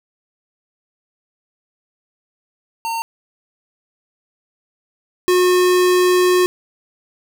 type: tone pair in turn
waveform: square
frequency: 913 / 362.3 Hz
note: A#5 / F#4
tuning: -36 / -36 cents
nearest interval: octave + major third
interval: 1600 cents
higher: first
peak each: -21 / -12 dBFS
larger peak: second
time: 2.85-3.02 / 5.28-6.46 s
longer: second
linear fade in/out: 0 ms
effects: none